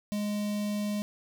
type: tone with notch filter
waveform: square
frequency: 207.4 Hz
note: G#3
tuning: 2 cents flat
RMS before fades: -31 dBFS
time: 0.12-1.02 s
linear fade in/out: 0 ms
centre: 1400 Hz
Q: 1
effects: none